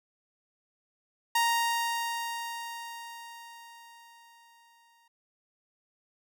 sawtooth tone with exponential decay, 932.3 Hz, A#5, in tune, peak -19 dBFS, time 1.35-5.08 s, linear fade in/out 5 ms, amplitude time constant 810 ms, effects none

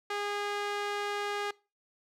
sawtooth tone with band-pass filter, 409.6 Hz, G#4, 24 cents flat, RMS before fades -34 dBFS, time 0.1-1.51 s, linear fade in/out 5 ms, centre 1700 Hz, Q 0.58, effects noise-tail reverb RT60 0.3 s tail -22 dB re dry

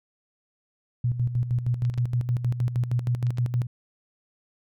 sine tone with tremolo, 121.7 Hz, B2, 25 cents flat, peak -20 dBFS, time 1.04-3.67 s, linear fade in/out 5 ms, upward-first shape square, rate 6.4 Hz, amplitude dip 65%
clicks, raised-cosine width 0.2 ms, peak -27 dBFS, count 5, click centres 1.851 / 1.94 / 1.983 / 3.268 / 3.374 s
effects none

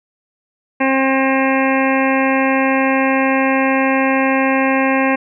harmonic tone, 266.9 Hz, C4, 35 cents sharp, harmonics 1 / 2 / 3 / 4 / 6 / 7 / 8 / 9 / 10, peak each -16 / -19 / -21 / -22 / -24 / -24 / -25 / -26 / -26 dBFS, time 0.8-5.16 s, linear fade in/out 10 ms, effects none

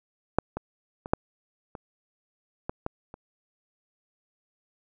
clicks, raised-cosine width 1 ms, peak -6 / -17 / -22 / -6 / -24 / -16 / -15 / -27 dBFS, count 8, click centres 0.386 / 0.57 / 1.059 / 1.135 / 1.752 / 2.695 / 2.864 / 3.141 s, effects none

